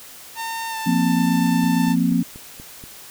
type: tone with pitch glide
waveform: sawtooth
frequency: 909 to 889.3 Hz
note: A#5 to A5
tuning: -44 to +18 cents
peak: -22 dBFS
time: 0.35-1.96 s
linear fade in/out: 50 ms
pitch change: -38 cents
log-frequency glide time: 0.7-0.76 s
type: chord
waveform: sine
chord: F suspended fourth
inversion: none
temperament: equal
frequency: 174.61 / 233.1 / 261.6 Hz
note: F3 / Bb3 / C4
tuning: 0 / 0 / 0 cents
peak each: -20 dBFS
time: 0.86-2.23 s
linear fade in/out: 10 ms
type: click train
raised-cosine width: 3 ms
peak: -26 dBFS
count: 6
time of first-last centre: 1.64-2.839 s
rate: 4.17 Hz
effects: white hiss -41 dBFS RMS until 3.1 s